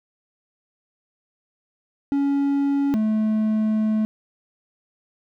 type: tone pair in turn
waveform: triangle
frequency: 280.2 / 216.6 Hz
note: C#4 / A3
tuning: +19 / -27 cents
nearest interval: major third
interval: 446 cents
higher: first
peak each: -16 dBFS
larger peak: neither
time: 2.12-2.94 / 2.94-4.05 s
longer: second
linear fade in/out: 0 ms
effects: none